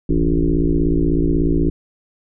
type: tone with frequency modulation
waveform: sine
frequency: 159.9 Hz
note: D#3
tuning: 48 cents sharp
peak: -13 dBFS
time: 0.09-1.7 s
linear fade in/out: 5 ms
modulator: 56.4 Hz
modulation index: 3.7
effects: none